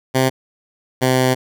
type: tone pair in turn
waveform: 10% pulse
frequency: 130.81 / 128.79 Hz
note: C3 / C3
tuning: 0 / -27 cents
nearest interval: unison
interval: 27 cents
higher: first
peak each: -5 dBFS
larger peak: neither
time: 0.14-0.3 / 1.01-1.35 s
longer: second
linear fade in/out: 20 ms
effects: none